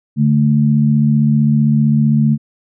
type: tone pair together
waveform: sine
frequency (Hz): 144.5 / 220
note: D3 / A3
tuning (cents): -28 / 0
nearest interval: perfect fifth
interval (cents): 728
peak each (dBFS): -12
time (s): 0.16-2.38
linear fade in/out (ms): 50
effects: none

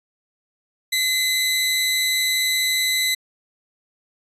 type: tone pair together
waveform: sawtooth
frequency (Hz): 2043 / 3926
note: C7 / B7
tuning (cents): -42 / -11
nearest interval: major seventh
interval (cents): 1131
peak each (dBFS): -18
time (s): 0.92-3.15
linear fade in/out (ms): 10
effects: resampled to 32000 Hz

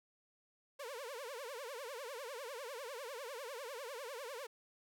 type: tone with vibrato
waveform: sawtooth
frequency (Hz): 511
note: C5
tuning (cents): -41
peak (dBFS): -40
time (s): 0.79-4.47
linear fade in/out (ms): 10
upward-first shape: triangle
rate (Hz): 10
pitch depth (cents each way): 290
effects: none

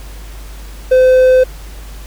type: tone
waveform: triangle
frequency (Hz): 513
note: C5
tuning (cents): -34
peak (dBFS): -3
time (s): 0.91-1.44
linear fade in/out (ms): 10
effects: added 50 Hz sine -28 dBFS peak until 2.06 s + pink hiss -38 dBFS RMS until 2.06 s

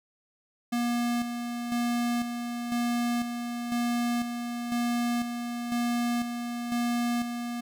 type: tone with tremolo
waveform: square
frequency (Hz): 239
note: A#3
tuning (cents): +43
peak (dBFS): -26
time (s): 0.72-7.61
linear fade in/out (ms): 10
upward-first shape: square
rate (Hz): 1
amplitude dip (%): 50
effects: none

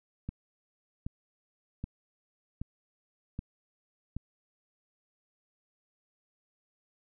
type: click train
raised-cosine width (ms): 5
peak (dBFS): -23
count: 6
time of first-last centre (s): 0.29-4.166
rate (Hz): 1.29
effects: none

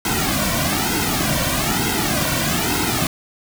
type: noise with flanger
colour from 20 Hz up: pink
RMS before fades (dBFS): -20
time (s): 0.05-3.07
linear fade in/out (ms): 2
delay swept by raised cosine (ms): 1.7 to 2.41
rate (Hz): 1.1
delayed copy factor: -0.9
effects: none

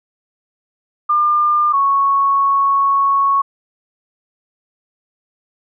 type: tone pair in turn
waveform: sine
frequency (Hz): 1200 / 1106.7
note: D6 / C#6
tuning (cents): +37 / -3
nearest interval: minor second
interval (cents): 140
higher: first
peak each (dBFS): -11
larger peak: neither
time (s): 1.09-1.73 / 1.73-3.42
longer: second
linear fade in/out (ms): 10
effects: none

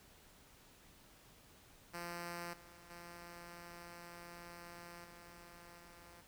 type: tone with level steps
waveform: 5% pulse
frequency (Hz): 172.7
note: F3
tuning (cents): -19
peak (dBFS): -32 / -48 / -40 / -45 / -47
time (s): 1.93-6.22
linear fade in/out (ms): 20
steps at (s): 2.53 / 2.9 / 5.04 / 5.78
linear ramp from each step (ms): 5
effects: pink hiss -63 dBFS RMS until 6.27 s

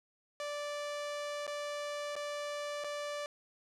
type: tone with dropouts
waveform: sawtooth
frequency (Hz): 585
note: D5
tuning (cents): -7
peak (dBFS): -33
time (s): 0.4-3.26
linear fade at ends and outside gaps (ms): 1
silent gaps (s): 1.467-1.477 / 2.155-2.163 / 2.839-2.844
effects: low-pass 8000 Hz 12 dB/octave

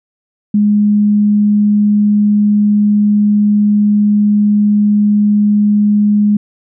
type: tone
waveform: sine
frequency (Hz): 207.7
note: G#3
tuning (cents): 0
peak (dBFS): -7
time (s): 0.54-6.37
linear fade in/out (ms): 5
effects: none

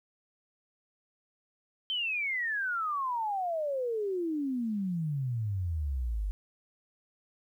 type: exponential sweep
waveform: sine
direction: down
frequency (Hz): 3136 to 47.43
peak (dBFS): -29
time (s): 1.9-6.31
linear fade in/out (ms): 0
effects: 11-bit

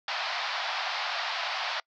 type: band-pass noise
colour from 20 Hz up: pink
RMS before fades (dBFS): -32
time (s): 0.08-1.8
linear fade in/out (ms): 2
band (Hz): 670 to 5000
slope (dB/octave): 48
effects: noise-tail reverb RT60 0.1 s tail -26 dB re dry

